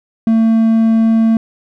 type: tone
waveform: triangle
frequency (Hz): 224.7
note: A3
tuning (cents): +37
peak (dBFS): -6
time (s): 0.27-1.37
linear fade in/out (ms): 2
effects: none